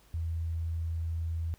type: tone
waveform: sine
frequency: 82.41 Hz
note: E2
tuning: in tune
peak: -30 dBFS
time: 0.14-1.54 s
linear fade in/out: 0 ms
effects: added 50 Hz sine -63 dBFS peak until 1.58 s + pink hiss -63 dBFS RMS until 1.58 s